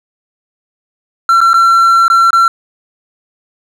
triangle tone with dropouts, 1356 Hz, E6, 49 cents sharp, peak -3 dBFS, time 1.29-2.48 s, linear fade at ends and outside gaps 2 ms, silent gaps 1.406-1.413 / 1.533-1.541 / 2.081-2.1 / 2.306-2.33 s, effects none

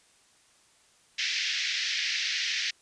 pink band-pass noise, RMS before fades -30 dBFS, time 1.18-2.71 s, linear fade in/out 10 ms, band 1800 to 5800 Hz, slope 48 dB/octave, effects white hiss -62 dBFS RMS until 2.81 s + resampled to 22050 Hz

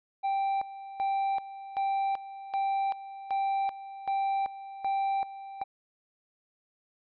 triangle tone with tremolo, 784 Hz, G5, in tune, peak -24 dBFS, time 0.23-5.64 s, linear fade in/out 20 ms, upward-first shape square, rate 1.3 Hz, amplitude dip 80%, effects resampled to 11025 Hz

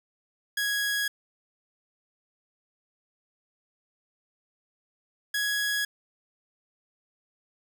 sawtooth tone pair in turn, 1661.2 / 1668 Hz, G#6 / G#6, 0 / +7 cents, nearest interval unison, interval 7 cents, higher second, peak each -22 dBFS, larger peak neither, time 0.57-1.08 / 5.34-5.85 s, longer neither, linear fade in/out 5 ms, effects 10-bit

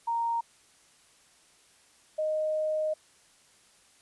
sine tone pair in turn, 929 / 620 Hz, A#5 / D#5, -6 / -6 cents, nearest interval perfect fifth, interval 700 cents, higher first, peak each -26 / -26 dBFS, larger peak neither, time 0.07-0.41 / 2.18-2.94 s, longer second, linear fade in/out 10 ms, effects white hiss -61 dBFS RMS until 4.01 s + resampled to 24000 Hz

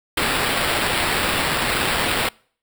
white noise with sample-and-hold, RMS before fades -21 dBFS, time 0.17-2.29 s, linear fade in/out 5 ms, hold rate 6300 Hz, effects noise-tail reverb RT60 0.5 s tail -26 dB re dry

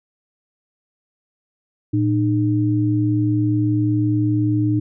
sine tone pair together, 113.95 / 304.2 Hz, A#2 / D#4, -39 / -39 cents, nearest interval octave + perfect fourth, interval 1700 cents, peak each -18 dBFS, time 1.93-4.8 s, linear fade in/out 10 ms, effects none

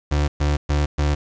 35% pulse tone bursts, 73.42 Hz, D2, in tune, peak -15 dBFS, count 4, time 0.11-1.15 s, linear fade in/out 10 ms, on 170 ms, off 120 ms, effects resampled to 16000 Hz + 7-bit

